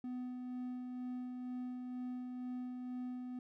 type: tone with tremolo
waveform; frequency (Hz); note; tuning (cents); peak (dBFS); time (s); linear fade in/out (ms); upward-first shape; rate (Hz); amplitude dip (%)
triangle; 250; B3; +21; -37; 0.04-3.39; 2; sine; 2.1; 30
effects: none